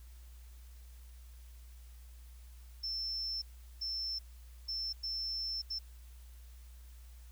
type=tone bursts at uneven times; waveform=sine; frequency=5340 Hz; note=E8; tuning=22 cents sharp; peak=-35 dBFS; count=5; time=2.83-3.42 / 3.81-4.19 / 4.68-4.93 / 5.03-5.62 / 5.7-5.79 s; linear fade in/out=10 ms; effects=added 60 Hz sine -50 dBFS peak until 7.31 s + white hiss -65 dBFS RMS until 7.31 s